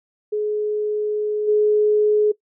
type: tone with level steps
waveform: sine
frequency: 422.2 Hz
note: G#4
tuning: 29 cents sharp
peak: -19 / -13 dBFS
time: 0.32-2.32 s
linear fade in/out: 10 ms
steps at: 1.47 s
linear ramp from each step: 20 ms
effects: noise-tail reverb RT60 0.1 s tail -20 dB re dry